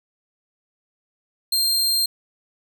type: tone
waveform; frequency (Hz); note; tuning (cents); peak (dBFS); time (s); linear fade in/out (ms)
sawtooth; 4186; C8; 0; -15; 1.52-2.06; 5
effects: none